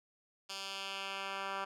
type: tone with band-pass filter sweep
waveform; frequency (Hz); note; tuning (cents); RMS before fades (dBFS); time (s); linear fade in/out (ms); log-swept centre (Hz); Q
10% pulse; 195.1; G3; -8; -41; 0.49-1.65; 10; 4500 to 1500; 1.4
effects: none